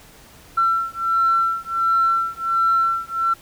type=beating tone pair; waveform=sine; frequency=1348 / 1349.4 Hz; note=E6 / E6; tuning=+38 / +40 cents; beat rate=1.4 Hz; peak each=-19 dBFS; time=0.57-3.34 s; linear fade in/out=10 ms; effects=tanh soft clip ceiling -9 dBFS + pink hiss -47 dBFS RMS until 3.41 s